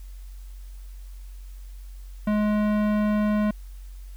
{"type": "tone with tanh clipping", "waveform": "sine", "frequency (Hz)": 210.4, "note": "G#3", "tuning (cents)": 23, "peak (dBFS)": -22, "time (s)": [2.27, 3.51], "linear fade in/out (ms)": 5, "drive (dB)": 18, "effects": ["added 46 Hz sine -37 dBFS peak until 4.16 s", "white hiss -58 dBFS RMS until 4.16 s"]}